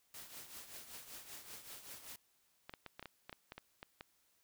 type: noise with tremolo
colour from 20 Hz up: white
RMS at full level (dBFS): -49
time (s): 0.14-2.16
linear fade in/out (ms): 2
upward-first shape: triangle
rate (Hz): 5.2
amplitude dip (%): 70
type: clicks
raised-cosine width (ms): 0.3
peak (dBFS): -31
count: 12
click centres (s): 2.695 / 2.738 / 2.863 / 2.995 / 3.027 / 3.057 / 3.295 / 3.328 / 3.521 / 3.58 / 3.829 / 4.009
effects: white hiss -75 dBFS RMS until 4.43 s